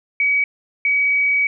sine tone pair in turn, 2269 / 2269 Hz, C#7 / C#7, +40 / +40 cents, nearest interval unison, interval 0 cents, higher neither, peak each -14 / -14 dBFS, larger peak neither, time 0.2-0.44 / 0.85-1.47 s, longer second, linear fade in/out 2 ms, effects none

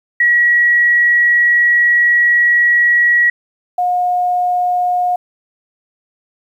sine tone pair in turn, 1918 / 718.4 Hz, A#6 / F5, +49 / +49 cents, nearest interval octave + perfect fourth, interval 1700 cents, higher first, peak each -8 / -12 dBFS, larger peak first, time 0.2-3.3 / 3.78-5.16 s, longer first, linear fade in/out 5 ms, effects 8-bit

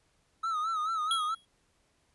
triangle tone with vibrato, 1284 Hz, E6, 46 cents flat, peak -27 dBFS, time 0.43-1.35 s, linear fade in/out 10 ms, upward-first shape sine, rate 4.6 Hz, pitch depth 87 cents each way
square tone with exponential decay, 3312 Hz, G#7, 5 cents flat, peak -26 dBFS, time 1.11-1.45 s, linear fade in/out 1 ms, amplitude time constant 72 ms
effects pink hiss -71 dBFS RMS until 2.14 s + resampled to 24000 Hz

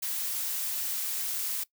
blue noise, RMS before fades -32 dBFS, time 0.02-1.64 s, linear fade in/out 10 ms, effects noise-tail reverb RT60 0.1 s tail -20 dB re dry

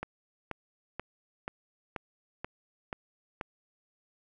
click train, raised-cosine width 0.5 ms, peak -20 dBFS, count 8, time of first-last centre 0.03-3.412 s, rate 2.07 Hz, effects none

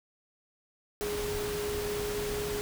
sine tone in noise, 415.3 Hz, G#4, in tune, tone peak -32 dBFS, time 1.01-2.61 s, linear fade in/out 0 ms, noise pink, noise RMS -37 dBFS, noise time 1.01-2.61 s, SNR +2 dB, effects none

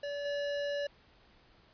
square tone with level steps, 574 Hz, D5, 40 cents flat, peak -36 / -33 dBFS, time 0.03-0.87 s, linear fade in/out 5 ms, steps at 0.25 s, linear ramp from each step 5 ms, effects pink hiss -63 dBFS RMS until 1.73 s + resampled to 11025 Hz

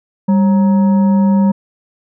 sine tone with frequency modulation, 197.3 Hz, G3, 11 cents sharp, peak -8 dBFS, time 0.28-1.52 s, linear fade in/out 10 ms, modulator 739 Hz, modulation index 0.35, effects none

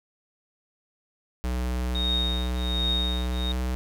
square tone with pitch glide, 62 to 62.79 Hz, B1 to B1, +7 to +29 cents, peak -26 dBFS, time 1.44-3.75 s, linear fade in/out 0 ms, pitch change +22 cents, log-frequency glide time 3.37-3.54 s
sine tone with tremolo, 3723 Hz, A#7, 3 cents flat, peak -23 dBFS, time 1.95-3.52 s, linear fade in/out 2 ms, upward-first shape triangle, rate 1.3 Hz, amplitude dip 100%
effects none

